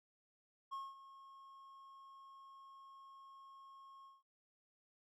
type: tone with ADSR envelope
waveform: triangle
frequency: 1085 Hz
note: C#6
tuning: 37 cents flat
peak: -39 dBFS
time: 0.71-4.23 s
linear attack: 22 ms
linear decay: 210 ms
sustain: -15 dB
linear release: 180 ms
effects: none